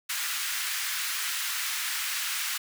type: high-pass noise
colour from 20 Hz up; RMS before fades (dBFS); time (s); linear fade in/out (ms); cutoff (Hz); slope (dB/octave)
pink; -31; 0.09-2.58; 10; 1400; 24
effects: none